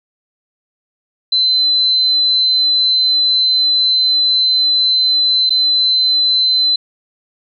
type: tone with dropouts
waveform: sine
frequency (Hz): 4051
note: B7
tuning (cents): +43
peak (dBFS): -10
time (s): 1.32-6.76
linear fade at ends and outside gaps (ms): 5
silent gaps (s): 5.495-5.504
effects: none